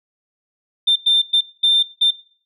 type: tone bursts at uneven times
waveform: sine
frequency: 3587 Hz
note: A7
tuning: 33 cents sharp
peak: -10 dBFS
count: 5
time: 0.87-0.96 / 1.06-1.22 / 1.33-1.41 / 1.63-1.83 / 2.01-2.11 s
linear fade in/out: 10 ms
effects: noise-tail reverb RT60 0.5 s tail -19 dB re dry + tanh soft clip ceiling -7 dBFS